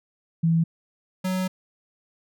sine / square tone pair in turn, 164.81 / 185.77 Hz, E3 / F#3, 0 / +7 cents, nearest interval major second, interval 207 cents, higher second, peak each -17 / -24 dBFS, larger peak first, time 0.43-0.64 / 1.24-1.48 s, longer second, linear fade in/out 10 ms, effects none

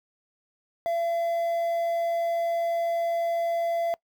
triangle tone with quantisation, 677 Hz, E5, 46 cents sharp, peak -22 dBFS, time 0.86-3.94 s, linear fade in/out 0 ms, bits 8, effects noise-tail reverb RT60 0.1 s tail -23 dB re dry

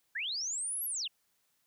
sine linear two-way sweep, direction up then down, 1544 to 11780 to 2511 Hz, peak -33 dBFS, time 0.15-1.08 s, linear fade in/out 10 ms, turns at 0.85 s, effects white hiss -75 dBFS RMS until 1.66 s

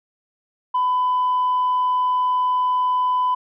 sine tone, 1002 Hz, B5, 25 cents sharp, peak -15 dBFS, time 0.74-3.35 s, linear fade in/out 10 ms, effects tanh soft clip ceiling -14 dBFS

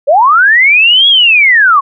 sine linear two-way sweep, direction up then down, 519 to 3357 to 1056 Hz, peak -3 dBFS, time 0.07-1.81 s, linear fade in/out 20 ms, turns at 1.08 s, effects none

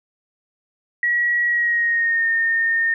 sine tone with pitch glide, 1918 to 1829.3 Hz, A#6 to A#6, +49 to -33 cents, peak -16 dBFS, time 1.03-2.94 s, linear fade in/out 2 ms, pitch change -82 cents, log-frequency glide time 1.45-2.27 s, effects none

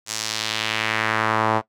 sawtooth tone with band-pass filter sweep, 110 Hz, A2, in tune, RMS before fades -23 dBFS, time 0.06-1.62 s, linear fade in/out 50 ms, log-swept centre 6900 to 830 Hz, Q 1.5, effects noise-tail reverb RT60 0.1 s tail -18 dB re dry

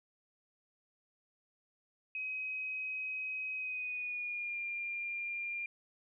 sine tone with pitch glide, 2531 to 2396 Hz, D#7 to D7, +29 to +34 cents, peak -36 dBFS, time 2.15-5.66 s, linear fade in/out 2 ms, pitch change -95 cents, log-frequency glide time 3.56-4.61 s, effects none

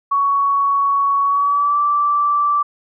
sine tone with pitch glide, 1118 to 1166.2 Hz, C#6 to D6, +14 to -13 cents, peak -13 dBFS, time 0.11-2.63 s, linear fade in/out 10 ms, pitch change +73 cents, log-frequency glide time 1.23-1.79 s, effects none

